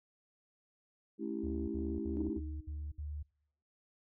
sine chord, A dominant seventh, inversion none, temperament equal with one note detuned, 214.6 / 277.2 / 329.6 / 392 Hz, A3 / C#4 / E4 / G4, -43 / 0 / 0 / 0 cents, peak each -40 / -42 / -39 / -43 dBFS, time 1.18-2.41 s, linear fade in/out 50 ms
sine tone bursts, 74.2 Hz, D2, 18 cents sharp, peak -38 dBFS, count 6, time 1.43-3.23 s, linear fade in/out 10 ms, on 250 ms, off 60 ms
sine tone with exponential decay, 311.1 Hz, D#4, in tune, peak -33 dBFS, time 2.17-3 s, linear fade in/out 0 ms, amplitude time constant 180 ms
effects noise-tail reverb RT60 0.7 s tail -26 dB re dry + tanh soft clip ceiling -24 dBFS

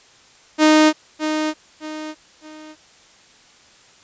sawtooth tone with echo, 308.9 Hz, D#4, 12 cents flat, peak -6 dBFS, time 0.58-0.93 s, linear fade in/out 50 ms, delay 610 ms, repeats 3, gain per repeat -9 dB, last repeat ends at 2.76 s, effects white hiss -50 dBFS RMS until 4.03 s + resampled to 16000 Hz

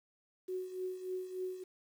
sine tone with tremolo, 370 Hz, F#4, in tune, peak -34 dBFS, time 0.48-1.64 s, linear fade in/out 10 ms, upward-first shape triangle, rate 3.4 Hz, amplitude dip 75%, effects 10-bit

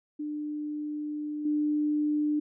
sine tone with level steps, 298.9 Hz, D4, 31 cents sharp, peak -31 / -24 dBFS, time 0.19-2.4 s, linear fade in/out 10 ms, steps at 1.45 s, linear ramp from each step 5 ms, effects none

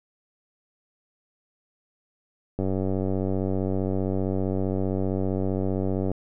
click train, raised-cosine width 2 ms, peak -14 dBFS, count 337, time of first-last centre 2.59-6.116 s, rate 95.3 Hz, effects none

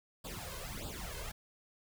pink noise with flanger, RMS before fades -43 dBFS, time 0.24-1.32 s, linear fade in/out 10 ms, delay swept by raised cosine 0.24 to 1.94 ms, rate 1.6 Hz, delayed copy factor +0.85, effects none

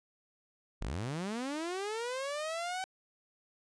sawtooth linear sweep, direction up, 33.49 to 764 Hz, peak -31 dBFS, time 0.81-2.84 s, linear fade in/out 0 ms, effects resampled to 22050 Hz

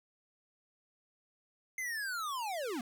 square linear sweep, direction down, 2100 to 220 Hz, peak -36 dBFS, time 1.78-2.81 s, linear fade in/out 2 ms, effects none

